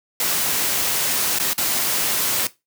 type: noise with dropouts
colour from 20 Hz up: white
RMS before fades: -21 dBFS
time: 0.2-2.47 s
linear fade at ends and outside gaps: 2 ms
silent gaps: 1.387-1.398 / 1.533-1.579 s
effects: noise-tail reverb RT60 0.2 s tail -17 dB re dry + high-pass 100 Hz 12 dB/octave